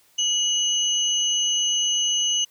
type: tone pair together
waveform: sine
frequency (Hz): 2923 / 6204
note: F#7 / G8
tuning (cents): -22 / -19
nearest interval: octave + minor second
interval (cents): 1303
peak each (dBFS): -21 / -24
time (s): 0.18-2.45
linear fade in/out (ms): 10
effects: white hiss -59 dBFS RMS until 2.5 s